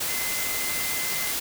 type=tone in noise; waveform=sine; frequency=2057 Hz; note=C7; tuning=30 cents flat; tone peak=-33 dBFS; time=0.08-1.32 s; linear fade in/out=10 ms; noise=white; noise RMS=-28 dBFS; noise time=0-1.4 s; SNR=-8 dB; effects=none